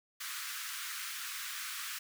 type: high-pass noise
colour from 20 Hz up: pink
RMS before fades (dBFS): -41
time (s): 0.2-1.99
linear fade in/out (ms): 10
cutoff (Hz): 1200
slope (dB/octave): 48
effects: none